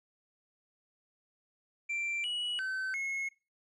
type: tone with pitch steps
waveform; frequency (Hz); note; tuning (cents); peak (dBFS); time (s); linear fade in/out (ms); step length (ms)
triangle; 2354 / 2926 / 1533 / 2173; D7 / F#7 / G6 / C#7; +3 / -20 / -39 / -35; -31; 1.89-3.29; 10; 350
effects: noise-tail reverb RT60 0.3 s tail -21 dB re dry + resampled to 24000 Hz